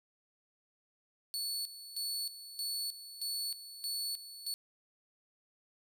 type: tone with tremolo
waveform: sawtooth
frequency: 4435 Hz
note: C#8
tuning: in tune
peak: -32 dBFS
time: 1.34-4.54 s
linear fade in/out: 0 ms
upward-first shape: square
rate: 1.6 Hz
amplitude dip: 75%
effects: none